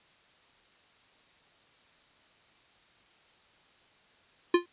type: tone with exponential decay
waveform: square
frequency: 349.2 Hz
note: F4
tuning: in tune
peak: -17 dBFS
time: 4.54-4.66 s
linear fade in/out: 5 ms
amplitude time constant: 24 ms
effects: white hiss -62 dBFS RMS until 4.72 s + resampled to 8000 Hz